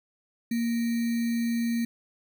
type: tone with sample-and-hold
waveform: sine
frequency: 233.1 Hz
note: A#3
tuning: in tune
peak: -24 dBFS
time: 0.51-1.85 s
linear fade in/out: 5 ms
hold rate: 2100 Hz
effects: none